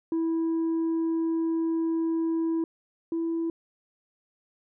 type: tone pair in turn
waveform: sine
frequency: 327.8 / 331 Hz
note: E4 / E4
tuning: -10 / +7 cents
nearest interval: unison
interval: 17 cents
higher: second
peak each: -21 / -24 dBFS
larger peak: first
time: 0.12-2.64 / 3.12-3.5 s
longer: first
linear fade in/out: 2 ms
effects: tanh soft clip ceiling -23 dBFS